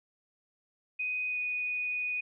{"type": "tone with pitch glide", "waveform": "sine", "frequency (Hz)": [2498, 2478], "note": ["D#7", "D#7"], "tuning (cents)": [6, -8], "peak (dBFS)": -30, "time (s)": [0.99, 2.21], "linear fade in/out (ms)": 10, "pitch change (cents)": -14, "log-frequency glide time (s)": [1.28, 1.38], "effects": []}